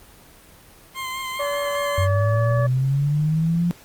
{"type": "tone with vibrato", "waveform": "20% pulse", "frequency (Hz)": 1046.5, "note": "C6", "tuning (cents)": 0, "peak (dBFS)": -22, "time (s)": [0.94, 2.08], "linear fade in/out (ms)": 50, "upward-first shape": "sine", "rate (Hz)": 4.9, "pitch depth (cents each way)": 24}
{"type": "harmonic tone", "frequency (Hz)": 573, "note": "D5", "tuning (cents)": -43, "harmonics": [1, 2, 3], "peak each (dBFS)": [-23, -29, -33], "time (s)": [1.39, 2.67], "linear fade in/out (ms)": 10}
{"type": "linear sweep", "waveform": "sine", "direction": "up", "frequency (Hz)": [91.9, 175.4], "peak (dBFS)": -17, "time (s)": [1.98, 3.71], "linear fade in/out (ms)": 0}
{"effects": ["pink hiss -48 dBFS RMS until 3.84 s", "Opus 24 kbps"]}